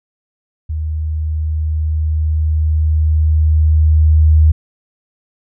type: tone with level ramp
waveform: sine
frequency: 77.78 Hz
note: D#2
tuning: in tune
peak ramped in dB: -17 to -5 dBFS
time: 0.69-4.52 s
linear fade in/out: 10 ms
effects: none